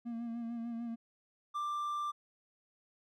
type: tone with vibrato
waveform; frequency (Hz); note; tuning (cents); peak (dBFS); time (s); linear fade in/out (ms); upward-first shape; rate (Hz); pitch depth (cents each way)
triangle; 233.1; A#3; 0; -35; 0.05-0.96; 20; sine; 6.7; 34
type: tone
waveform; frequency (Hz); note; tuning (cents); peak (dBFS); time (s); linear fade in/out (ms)
triangle; 1182; D6; +11; -32; 1.54-2.12; 20
effects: none